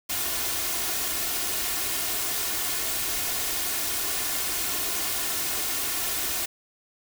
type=noise with comb filter; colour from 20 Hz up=white; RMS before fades=-28 dBFS; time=0.09-6.46 s; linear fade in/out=10 ms; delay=2.8 ms; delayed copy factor=+0.5; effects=none